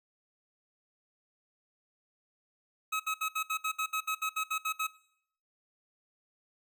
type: tone bursts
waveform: 25% pulse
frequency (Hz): 1279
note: D#6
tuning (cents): +47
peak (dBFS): -26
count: 14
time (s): 2.92-4.871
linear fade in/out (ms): 10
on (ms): 79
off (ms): 65
effects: noise-tail reverb RT60 0.7 s tail -21 dB re dry